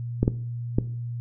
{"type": "clicks", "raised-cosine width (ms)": 3, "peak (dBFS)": -7, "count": 3, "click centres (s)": [0.23, 0.279, 0.785], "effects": ["noise-tail reverb RT60 0.5 s tail -17 dB re dry", "added 119 Hz sine -29 dBFS peak until 1.2 s"]}